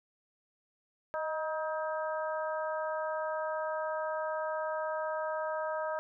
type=harmonic tone with a mistuned harmonic; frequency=317.3 Hz; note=D#4; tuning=34 cents sharp; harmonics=2 / 3 / 4 / 5; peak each=-34 / -38 / -40 / -42 dBFS; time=1.14-5.99 s; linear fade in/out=0 ms; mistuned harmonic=2; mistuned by=-33 cents; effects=none